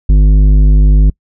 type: tone with tanh clipping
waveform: sine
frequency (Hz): 50.7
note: G#1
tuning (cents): -41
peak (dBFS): -5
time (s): 0.09-1.1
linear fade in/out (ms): 5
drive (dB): 11
effects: noise-tail reverb RT60 0.1 s tail -26 dB re dry